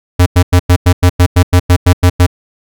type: tone bursts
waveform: square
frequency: 89.2 Hz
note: F2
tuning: 37 cents sharp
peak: -4 dBFS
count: 13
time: 0.19-2.266 s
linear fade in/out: 10 ms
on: 72 ms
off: 95 ms
effects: none